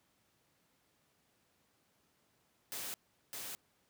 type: noise with echo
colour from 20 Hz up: white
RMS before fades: -42 dBFS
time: 2.72-2.94 s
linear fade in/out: 0 ms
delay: 610 ms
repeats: 1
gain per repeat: -2 dB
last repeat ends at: 3.55 s
effects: pink hiss -74 dBFS RMS until 3.89 s + high-pass 100 Hz 12 dB/octave